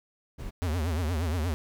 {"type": "noise", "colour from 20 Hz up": "brown", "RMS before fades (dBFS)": -36, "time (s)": [0.38, 0.51], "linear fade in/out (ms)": 20}
{"type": "tone with vibrato", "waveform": "square", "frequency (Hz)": 82.41, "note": "E2", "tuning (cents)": 0, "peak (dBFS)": -27, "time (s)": [0.62, 1.54], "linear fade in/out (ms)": 0, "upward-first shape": "triangle", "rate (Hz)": 8.5, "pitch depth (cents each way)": 220}
{"effects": []}